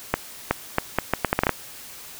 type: accelerating click train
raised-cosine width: 0.5 ms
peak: -3 dBFS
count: 11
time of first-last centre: 0.14-1.493 s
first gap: 370 ms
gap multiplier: 0.74
effects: white hiss -41 dBFS RMS until 2.19 s